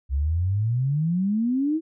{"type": "exponential sweep", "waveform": "sine", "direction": "up", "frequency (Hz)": [65.1, 329.6], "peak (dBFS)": -20, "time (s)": [0.09, 1.81], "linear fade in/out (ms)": 50, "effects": []}